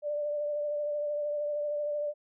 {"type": "tone with vibrato", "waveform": "sine", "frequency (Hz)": 590, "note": "D5", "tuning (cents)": 8, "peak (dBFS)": -29, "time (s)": [0.02, 2.14], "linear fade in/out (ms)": 50, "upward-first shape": "triangle", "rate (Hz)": 13, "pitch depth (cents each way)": 27, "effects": []}